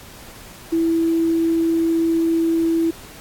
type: tone with quantisation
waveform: sine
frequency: 329.6 Hz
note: E4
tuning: in tune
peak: -15 dBFS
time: 0.72-2.91 s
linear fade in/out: 10 ms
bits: 7
effects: pink hiss -41 dBFS RMS until 3.2 s + AAC 64 kbps